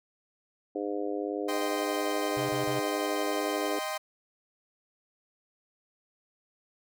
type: harmonic tone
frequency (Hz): 101.8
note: G#2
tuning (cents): -34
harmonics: 3 / 4 / 5 / 6 / 7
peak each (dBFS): -34 / -34 / -36 / -41 / -41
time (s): 0.75-3.79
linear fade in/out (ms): 5
type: chord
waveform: sawtooth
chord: C minor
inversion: first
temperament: equal with one note detuned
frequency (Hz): 622.3 / 784 / 1039.3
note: Eb5 / G5 / C6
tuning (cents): 0 / 0 / -12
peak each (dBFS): -31 / -33 / -33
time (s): 1.48-3.98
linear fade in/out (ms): 10
type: tone bursts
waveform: square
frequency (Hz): 130.81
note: C3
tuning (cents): 0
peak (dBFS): -36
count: 3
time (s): 2.37-2.794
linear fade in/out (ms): 0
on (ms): 120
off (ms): 32
effects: none